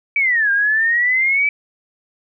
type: exponential two-way sweep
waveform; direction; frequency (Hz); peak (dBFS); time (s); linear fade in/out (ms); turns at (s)
sine; down then up; 2320 to 1595 to 2320; -13; 0.16-1.49; 2; 0.51
effects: none